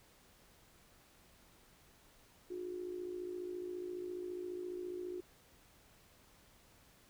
sine tone with amplitude modulation, 360 Hz, F#4, 47 cents flat, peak -37 dBFS, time 2.5-5.21 s, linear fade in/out 10 ms, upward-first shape sine, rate 54.6 Hz, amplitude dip 65%, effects pink hiss -65 dBFS RMS until 7.09 s

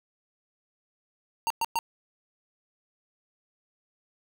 square tone bursts, 920 Hz, A#5, 23 cents flat, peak -25 dBFS, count 3, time 1.47-1.789 s, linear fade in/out 0 ms, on 33 ms, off 110 ms, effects none

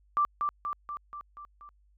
sine tone with echo, 1174.7 Hz, D6, in tune, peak -22 dBFS, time 0.17-0.25 s, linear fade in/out 0 ms, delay 240 ms, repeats 6, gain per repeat -4 dB, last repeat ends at 1.69 s, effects added 50 Hz sine -61 dBFS peak until 1.97 s

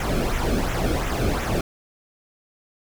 brown noise with flanger, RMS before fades -23 dBFS, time 0-1.61 s, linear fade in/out 2 ms, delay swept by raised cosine 0.21 to 1.08 ms, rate 2.8 Hz, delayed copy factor -0.65, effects none

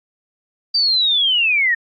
sine linear sweep, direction down, 4699 to 1806 Hz, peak -13 dBFS, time 0.74-1.75 s, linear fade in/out 10 ms, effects AAC 64 kbps

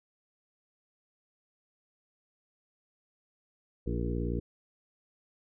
harmonic tone with a mistuned harmonic, 58.8 Hz, A#1, 16 cents sharp, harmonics 1 / 2 / 3 / 4 / 5 / 6 / 7 / 8, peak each -33 / -36 / -38 / -39 / -40 / -41 / -41 / -42 dBFS, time 3.86-4.4 s, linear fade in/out 10 ms, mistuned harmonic 6, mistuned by -32 cents, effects none

